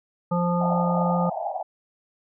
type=harmonic tone; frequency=174.9 Hz; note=F3; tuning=3 cents sharp; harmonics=1 / 3 / 5 / 7; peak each=-22 / -27 / -29 / -30 dBFS; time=0.31-1.3 s; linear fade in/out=10 ms
type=band-pass noise; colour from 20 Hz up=pink; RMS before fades=-30 dBFS; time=0.6-1.63 s; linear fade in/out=10 ms; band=610 to 870 Hz; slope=96 dB/octave
effects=none